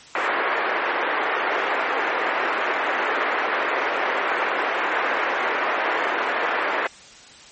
white band-pass noise, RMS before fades -23 dBFS, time 0.15-6.87 s, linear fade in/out 2 ms, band 350 to 2000 Hz, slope 24 dB/octave, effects white hiss -45 dBFS RMS until 7.51 s + MP3 32 kbps

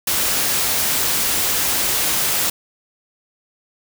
white noise, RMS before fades -19 dBFS, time 0.07-2.5 s, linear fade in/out 5 ms, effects none

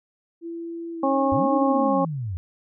sine tone with pitch glide, 335.6 to 306 Hz, E4 to D#4, +31 to -29 cents, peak -30 dBFS, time 0.41-1.91 s, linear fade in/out 50 ms, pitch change -160 cents, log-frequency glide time 0.92-1.27 s
harmonic tone, 272.2 Hz, C#4, 31 cents flat, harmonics 1 / 2 / 3 / 4, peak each -23 / -23 / -25 / -26 dBFS, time 1.03-2.05 s, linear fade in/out 5 ms
sine linear two-way sweep, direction up then down, 81.8 to 308.2 to 81.8 Hz, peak -26 dBFS, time 1.32-2.37 s, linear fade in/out 0 ms, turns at 1.53 s
effects none

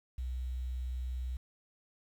sine tone, 62.8 Hz, B1, 30 cents sharp, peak -34 dBFS, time 0.18-1.37 s, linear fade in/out 5 ms, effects 10-bit

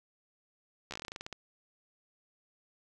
slowing click train, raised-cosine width 0.2 ms, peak -23 dBFS, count 14, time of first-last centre 0.91-1.327 s, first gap 13 ms, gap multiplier 1.14, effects none

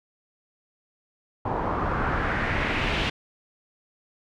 pink noise with low-pass filter sweep, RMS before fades -26 dBFS, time 1.45-3.1 s, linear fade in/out 5 ms, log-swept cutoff 880 to 3100 Hz, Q 2.2, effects none

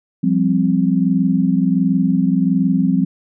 sine chord, F suspended second, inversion none, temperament equal, 174.61 / 196 / 261.6 Hz, F3 / G3 / C4, 0 / 0 / 0 cents, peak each -17 dBFS, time 0.23-3.05 s, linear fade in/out 10 ms, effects none

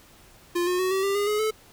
square tone with pitch steps, 349.2 / 360.3 / 371.7 / 383.5 / 395.6 / 408.1 / 421.1 / 434.4 Hz, F4 / F#4 / F#4 / G4 / G4 / G#4 / G#4 / A4, 0 / -46 / +8 / -38 / +16 / -30 / +24 / -22 cents, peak -23 dBFS, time 0.55-1.51 s, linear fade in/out 10 ms, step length 120 ms, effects pink hiss -53 dBFS RMS until 1.72 s

